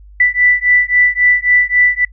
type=beating tone pair; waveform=sine; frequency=1975.5 / 1979.2 Hz; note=B6 / B6; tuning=0 / +3 cents; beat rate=3.7 Hz; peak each=-12 dBFS; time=0.2-2.05 s; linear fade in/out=5 ms; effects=noise-tail reverb RT60 0.1 s tail -24 dB re dry + added 50 Hz sine -36 dBFS peak until 2.12 s